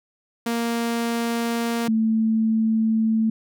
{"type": "tone pair in turn", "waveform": ["sawtooth", "sine"], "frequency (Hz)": [233.1, 221.8], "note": ["A#3", "A3"], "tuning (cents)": [0, 14], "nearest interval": "minor second", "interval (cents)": 86, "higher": "first", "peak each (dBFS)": [-18, -17], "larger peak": "second", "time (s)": [[0.46, 1.88], [1.88, 3.3]], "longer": "neither", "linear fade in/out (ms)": 5, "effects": []}